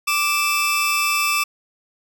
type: tone pair together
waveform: sawtooth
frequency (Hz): 1174.6 / 2637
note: D6 / E7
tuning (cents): 0 / 0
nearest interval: octave + major second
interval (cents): 1400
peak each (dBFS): -17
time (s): 0.07-1.44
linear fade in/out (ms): 10
effects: none